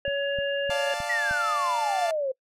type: harmonic tone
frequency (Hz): 561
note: C#5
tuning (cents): +21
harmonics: 1 / 3 / 5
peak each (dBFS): -26 / -31 / -33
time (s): 0.05-0.94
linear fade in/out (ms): 2
type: click train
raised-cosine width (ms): 5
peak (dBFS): -27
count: 5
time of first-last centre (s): 0.08-1.311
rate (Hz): 3.25
type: chord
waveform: sawtooth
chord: D minor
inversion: none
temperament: equal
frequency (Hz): 587.3 / 698.5 / 880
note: D5 / F5 / A5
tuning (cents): 0 / 0 / 0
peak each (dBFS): -30 / -29 / -30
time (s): 0.7-2.11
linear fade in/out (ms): 2
type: exponential sweep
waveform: sine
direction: down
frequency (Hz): 1971 to 514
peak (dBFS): -24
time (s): 1.09-2.32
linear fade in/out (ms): 10
effects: noise-tail reverb RT60 0.1 s tail -24 dB re dry + low-pass 10000 Hz 12 dB/octave